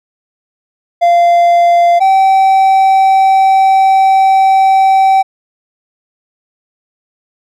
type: tone pair in turn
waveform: triangle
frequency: 691 / 770.5 Hz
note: F5 / G5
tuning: -19 / -30 cents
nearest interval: major second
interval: 189 cents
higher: second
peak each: -3 dBFS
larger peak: neither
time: 1.01-2 / 2-5.23 s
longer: second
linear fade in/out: 20 ms
effects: none